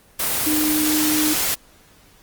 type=tone in noise; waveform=sine; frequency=305.9 Hz; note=D#4; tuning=29 cents flat; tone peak=-19 dBFS; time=0.46-1.34 s; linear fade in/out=10 ms; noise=white; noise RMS=-21 dBFS; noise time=0.19-1.55 s; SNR=-1 dB; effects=pink hiss -52 dBFS RMS until 2.22 s + Opus 24 kbps